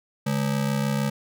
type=ring-modulated tone; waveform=square; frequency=176.5 Hz; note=F3; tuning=19 cents sharp; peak=-20 dBFS; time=0.26-1.1 s; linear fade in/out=10 ms; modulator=33.3 Hz; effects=none